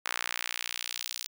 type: tone with high-pass filter sweep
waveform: sawtooth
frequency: 59.9 Hz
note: A#1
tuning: 48 cents sharp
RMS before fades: -36 dBFS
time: 0.05-1.27 s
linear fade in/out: 5 ms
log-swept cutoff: 1400 to 4600 Hz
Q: 1.2
effects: none